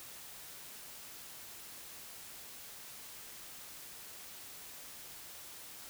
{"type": "silence", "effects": ["white hiss -50 dBFS RMS until 5.89 s"]}